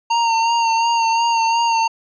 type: tone with vibrato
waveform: square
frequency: 920 Hz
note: A#5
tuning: 23 cents flat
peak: -15 dBFS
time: 0.1-1.88 s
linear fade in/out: 10 ms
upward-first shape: sine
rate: 2.8 Hz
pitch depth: 30 cents each way
effects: resampled to 16000 Hz